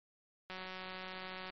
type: click train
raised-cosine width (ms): 0.3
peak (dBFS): -29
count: 187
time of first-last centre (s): 0.5-1.5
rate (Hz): 186
effects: MP3 32 kbps